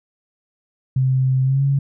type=tone with pitch glide; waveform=sine; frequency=130.81 to 138.59 Hz; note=C3 to C#3; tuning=0 to 0 cents; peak=-14 dBFS; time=0.96-1.79 s; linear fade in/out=5 ms; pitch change=+100 cents; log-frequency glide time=1.43-1.63 s; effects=none